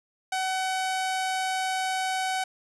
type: tone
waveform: sawtooth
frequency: 754 Hz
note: F#5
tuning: 32 cents sharp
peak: -22 dBFS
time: 0.32-2.44 s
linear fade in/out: 5 ms
effects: resampled to 24000 Hz + 8-bit